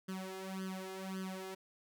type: tone with flanger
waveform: sawtooth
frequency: 189.3 Hz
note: F#3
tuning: 40 cents sharp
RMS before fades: -43 dBFS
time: 0.08-1.55 s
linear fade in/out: 10 ms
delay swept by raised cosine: 0.63 to 2.43 ms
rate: 1.8 Hz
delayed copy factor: +1
effects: none